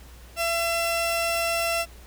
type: tone pair together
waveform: sawtooth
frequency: 674 / 1348 Hz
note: E5 / E6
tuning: +38 / +38 cents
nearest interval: octave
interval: 1200 cents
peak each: -21 dBFS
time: 0.36-1.86 s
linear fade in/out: 50 ms
effects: added 60 Hz sine -45 dBFS peak until 2.06 s + pink hiss -51 dBFS RMS until 2.06 s